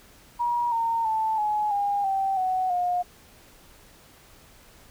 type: tone with pitch steps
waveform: sine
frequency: 956 / 917.1 / 879.7 / 843.9 / 809.5 / 776.5 / 744.9 / 714.5 Hz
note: A#5 / A#5 / A5 / G#5 / G#5 / G5 / F#5 / F5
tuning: +43 / -29 / -1 / +27 / -45 / -17 / +11 / +39 cents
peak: -22 dBFS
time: 0.39-3.03 s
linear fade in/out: 20 ms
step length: 330 ms
effects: pink hiss -53 dBFS RMS until 4.9 s